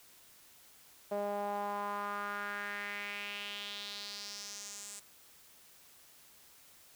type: tone with band-pass filter sweep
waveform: sawtooth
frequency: 203.8 Hz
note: G#3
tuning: 32 cents flat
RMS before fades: -40 dBFS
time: 1.11-5 s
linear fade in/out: 10 ms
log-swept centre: 610 to 8200 Hz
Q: 3.3
effects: white hiss -60 dBFS RMS until 6.95 s